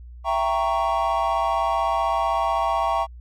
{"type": "chord", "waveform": "triangle", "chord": "E diminished seventh", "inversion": "none", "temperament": "equal with one note detuned", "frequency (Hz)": [668.1, 784, 932.3, 1108.7], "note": ["E5", "G5", "Bb5", "Db6"], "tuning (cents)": [23, 0, 0, 0], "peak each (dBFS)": -23, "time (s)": [0.24, 3.07], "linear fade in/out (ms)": 50, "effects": ["tanh soft clip ceiling -10 dBFS", "added 60 Hz sine -38 dBFS peak until 3.2 s"]}